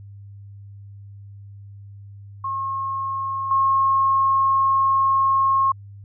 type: tone with level steps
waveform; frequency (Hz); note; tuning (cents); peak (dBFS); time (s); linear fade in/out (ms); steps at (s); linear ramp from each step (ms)
sine; 1080; C#6; -45; -23 / -15; 2.44-5.72; 5; 3.51; 2
effects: added 100 Hz sine -38 dBFS peak until 6.04 s